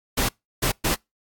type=noise bursts at uneven times; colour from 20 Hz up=pink; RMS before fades=-22 dBFS; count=3; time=0.17-0.29 / 0.62-0.72 / 0.84-0.95 s; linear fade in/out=10 ms; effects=noise-tail reverb RT60 0.2 s tail -26 dB re dry + AAC 64 kbps